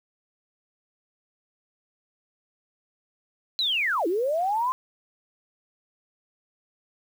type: linear two-way sweep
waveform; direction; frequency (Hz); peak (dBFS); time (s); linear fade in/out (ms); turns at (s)
sine; down then up; 4106 to 318.1 to 1054; -22; 3.59-4.72; 0; 4.07
effects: 8-bit